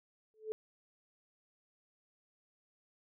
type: tone with exponential growth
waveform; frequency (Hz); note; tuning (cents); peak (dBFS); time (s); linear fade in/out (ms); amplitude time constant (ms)
sine; 435; A4; -20; -31; 0.34-0.52; 0; 37
effects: none